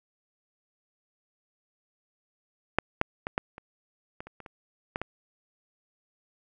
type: clicks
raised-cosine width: 0.5 ms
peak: -6 / -7 / -16 / -11 / -27 / -23 / -29 / -29 / -28 / -15 / -17 dBFS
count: 11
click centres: 2.786 / 3.014 / 3.269 / 3.379 / 3.581 / 4.205 / 4.27 / 4.403 / 4.462 / 4.959 / 5.016 s
effects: none